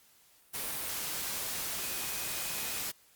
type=tone in noise; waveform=sine; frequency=2499 Hz; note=D#7; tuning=7 cents sharp; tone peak=-47 dBFS; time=1.81-2.81 s; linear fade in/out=20 ms; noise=white; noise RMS=-36 dBFS; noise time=0.53-2.92 s; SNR=-14 dB; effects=white hiss -63 dBFS RMS until 3.15 s + Opus 48 kbps